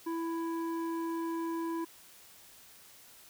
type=tone with low-pass filter; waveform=square; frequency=331.2 Hz; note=E4; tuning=8 cents sharp; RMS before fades=-35 dBFS; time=0.06-1.85 s; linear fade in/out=10 ms; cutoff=1100 Hz; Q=1.4; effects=white hiss -56 dBFS RMS until 3.29 s